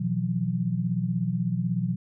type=chord; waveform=sine; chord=B suspended fourth; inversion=none; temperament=equal with one note detuned; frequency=123.47 / 164.81 / 181.09 Hz; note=B2 / E3 / F#3; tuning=0 / 0 / -37 cents; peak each=-29 / -29 / -27 dBFS; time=0-1.96 s; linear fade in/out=10 ms; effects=none